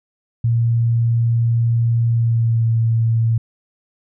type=tone with pitch glide; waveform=sine; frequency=116.54 to 114.08 Hz; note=A#2 to A#2; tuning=0 to -37 cents; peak=-13 dBFS; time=0.44-3.38 s; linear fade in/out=5 ms; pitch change=-37 cents; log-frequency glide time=2.09-2.69 s; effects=none